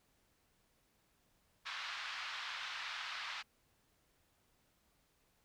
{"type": "band-pass noise", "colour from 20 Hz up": "pink", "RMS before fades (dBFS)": -44, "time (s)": [1.65, 3.43], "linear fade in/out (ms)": 20, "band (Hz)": [1100, 4400], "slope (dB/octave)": 24, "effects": ["pink hiss -75 dBFS RMS until 5.44 s"]}